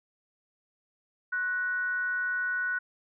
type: tone with frequency modulation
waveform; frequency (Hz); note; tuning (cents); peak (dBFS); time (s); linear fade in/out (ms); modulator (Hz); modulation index
sine; 1480; F#6; 0; -27; 1.32-2.79; 10; 403; 0.28
effects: none